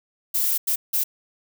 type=noise bursts at uneven times; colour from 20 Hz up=violet; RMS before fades=-22 dBFS; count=3; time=0.34-0.58 / 0.67-0.76 / 0.93-1.04 s; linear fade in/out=10 ms; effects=none